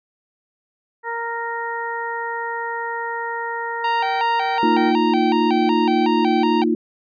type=harmonic tone; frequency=465.1 Hz; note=A#4; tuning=4 cents flat; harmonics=1 / 2 / 3 / 4; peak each=-30 / -26 / -32 / -29 dBFS; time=1.03-4.93 s; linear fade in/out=50 ms
type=tone with vibrato; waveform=45% pulse; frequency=848 Hz; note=G#5; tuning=36 cents sharp; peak=-20 dBFS; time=3.84-6.64 s; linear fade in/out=5 ms; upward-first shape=square; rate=2.7 Hz; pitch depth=160 cents each way
type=chord; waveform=sine; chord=Bb suspended fourth; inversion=none; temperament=equal with one note detuned; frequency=230 / 311.1 / 349.2 Hz; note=Bb3 / Eb4 / F4; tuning=-23 / 0 / 0 cents; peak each=-20 dBFS; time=4.63-6.75 s; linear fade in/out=2 ms
effects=resampled to 11025 Hz